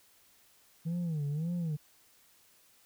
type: tone with vibrato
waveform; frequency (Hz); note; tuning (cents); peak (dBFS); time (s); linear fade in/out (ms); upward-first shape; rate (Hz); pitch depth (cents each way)
sine; 158.6; D#3; +33; -28; 0.85-1.77; 20; sine; 1.8; 180
effects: tanh soft clip ceiling -30 dBFS + white hiss -64 dBFS RMS until 2.85 s